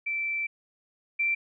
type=tone pair in turn; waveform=sine; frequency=2333 / 2349 Hz; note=D7 / D7; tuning=-12 / 0 cents; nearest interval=unison; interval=12 cents; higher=second; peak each=-27 / -23 dBFS; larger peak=second; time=0.06-0.47 / 1.19-1.35 s; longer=first; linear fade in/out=10 ms; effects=none